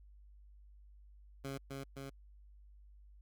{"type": "tone with echo", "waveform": "15% pulse", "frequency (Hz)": 136.9, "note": "C#3", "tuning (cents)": -21, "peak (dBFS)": -34, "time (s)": [1.44, 1.58], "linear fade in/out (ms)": 10, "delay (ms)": 260, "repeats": 2, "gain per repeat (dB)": -2, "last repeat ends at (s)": 2.1, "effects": ["added 50 Hz sine -56 dBFS peak until 3.21 s"]}